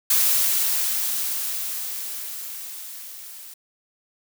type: noise with level ramp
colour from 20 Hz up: blue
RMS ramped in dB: -18 to -41 dBFS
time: 0.1-3.54 s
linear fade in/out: 5 ms
effects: none